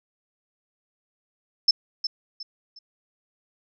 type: tone with echo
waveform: sine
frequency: 5274 Hz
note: E8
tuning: in tune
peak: -13 dBFS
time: 1.68-1.71 s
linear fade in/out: 5 ms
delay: 360 ms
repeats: 3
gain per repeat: -10 dB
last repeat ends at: 2.79 s
effects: none